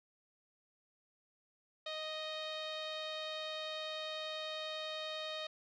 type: tone with low-pass filter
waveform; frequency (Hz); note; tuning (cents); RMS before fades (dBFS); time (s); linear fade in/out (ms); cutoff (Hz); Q
sawtooth; 622.3; D#5; 0; -42; 1.86-5.47; 5; 3800; 5.3
effects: none